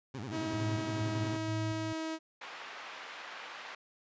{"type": "tone with vibrato", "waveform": "20% pulse", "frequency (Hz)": 116.54, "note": "A#2", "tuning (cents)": 0, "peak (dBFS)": -34, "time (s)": [0.14, 1.37], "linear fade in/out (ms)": 5, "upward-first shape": "sine", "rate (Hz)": 11, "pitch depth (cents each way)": 290}
{"type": "tone", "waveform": "sawtooth", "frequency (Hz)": 320, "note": "D#4", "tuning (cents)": 49, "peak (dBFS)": -31, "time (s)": [0.3, 2.19], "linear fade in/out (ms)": 50}
{"type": "tone with tremolo", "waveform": "sine", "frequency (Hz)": 110, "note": "A2", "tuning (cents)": 0, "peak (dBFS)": -33, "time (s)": [0.53, 1.93], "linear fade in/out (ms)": 5, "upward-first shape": "square", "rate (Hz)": 2.1, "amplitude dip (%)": 45}
{"type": "band-pass noise", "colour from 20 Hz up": "pink", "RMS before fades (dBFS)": -46, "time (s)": [2.41, 3.75], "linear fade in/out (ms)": 5, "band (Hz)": [900, 2900], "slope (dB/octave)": 12}
{"effects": ["resampled to 16000 Hz"]}